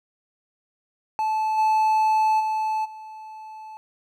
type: tone with level steps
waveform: triangle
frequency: 870 Hz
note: A5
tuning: 20 cents flat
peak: -19 / -15 / -20 / -35 dBFS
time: 1.19-3.77 s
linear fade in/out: 0 ms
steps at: 1.57 / 2.39 / 2.84 s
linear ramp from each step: 20 ms
effects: none